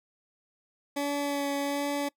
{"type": "tone with vibrato", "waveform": "20% pulse", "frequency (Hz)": 284.1, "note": "C#4", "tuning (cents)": 43, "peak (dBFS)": -23, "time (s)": [0.96, 2.09], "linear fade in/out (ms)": 10, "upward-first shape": "sine", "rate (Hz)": 1.3, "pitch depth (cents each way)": 14, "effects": ["noise-tail reverb RT60 0.1 s tail -23 dB re dry"]}